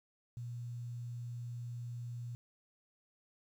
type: tone with quantisation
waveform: sine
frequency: 120 Hz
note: B2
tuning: 49 cents flat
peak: -40 dBFS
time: 0.37-2.35 s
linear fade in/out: 0 ms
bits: 11
effects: none